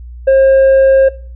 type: tone with tanh clipping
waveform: sine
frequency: 536 Hz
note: C5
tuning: 42 cents sharp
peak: -5 dBFS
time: 0.27-1.09 s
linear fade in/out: 10 ms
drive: 3 dB
effects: noise-tail reverb RT60 0.4 s tail -19 dB re dry + added 60 Hz sine -27 dBFS peak until 1.35 s